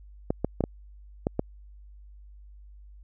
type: clicks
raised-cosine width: 2 ms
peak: -11 dBFS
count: 6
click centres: 0.305 / 0.446 / 0.607 / 0.639 / 1.269 / 1.394 s
effects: added 50 Hz sine -46 dBFS peak until 3.03 s